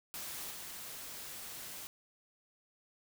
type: noise with level steps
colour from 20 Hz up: white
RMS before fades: -43 / -46 dBFS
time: 0.14-1.87 s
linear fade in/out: 0 ms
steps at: 0.5 s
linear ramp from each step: 10 ms
effects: none